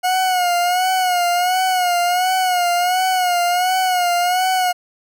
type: tone with vibrato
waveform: 40% pulse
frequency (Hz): 724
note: F#5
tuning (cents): -38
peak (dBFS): -14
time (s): 0.03-4.73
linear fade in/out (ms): 20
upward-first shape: sine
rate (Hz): 1.4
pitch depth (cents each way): 61
effects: none